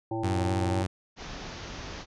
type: harmonic tone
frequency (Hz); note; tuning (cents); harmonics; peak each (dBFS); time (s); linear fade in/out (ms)
111.8; A2; +28; 1 / 3 / 5 / 7 / 8; -35 / -31 / -39 / -36 / -41; 0.11-0.83; 5
type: tone with vibrato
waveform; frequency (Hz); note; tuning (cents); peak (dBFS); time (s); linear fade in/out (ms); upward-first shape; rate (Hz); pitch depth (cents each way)
sawtooth; 92.3; F#2; -4; -23; 0.23-0.87; 10; square; 4; 23
type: low-pass noise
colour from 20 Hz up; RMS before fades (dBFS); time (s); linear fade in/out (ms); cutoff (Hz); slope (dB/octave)
pink; -40; 1.16-2.06; 50; 6500; 96
effects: resampled to 22050 Hz